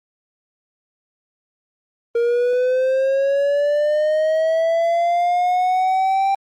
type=linear sweep; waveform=triangle; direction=up; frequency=466.2 to 787 Hz; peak=-13 dBFS; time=2.15-6.35 s; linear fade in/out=5 ms; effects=Opus 24 kbps